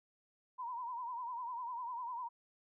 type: tone with vibrato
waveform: sine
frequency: 972 Hz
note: B5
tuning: 28 cents flat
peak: -39 dBFS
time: 0.58-2.29 s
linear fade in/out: 20 ms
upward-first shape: sine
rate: 10 Hz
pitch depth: 92 cents each way
effects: none